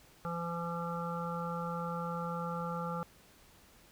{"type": "harmonic tone", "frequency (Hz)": 170, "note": "F3", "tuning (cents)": -46, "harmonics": [1, 3, 5, 7, 8], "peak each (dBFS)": [-38, -41, -43, -42, -43], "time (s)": [0.25, 3.03], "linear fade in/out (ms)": 0, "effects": ["pink hiss -61 dBFS RMS until 3.91 s"]}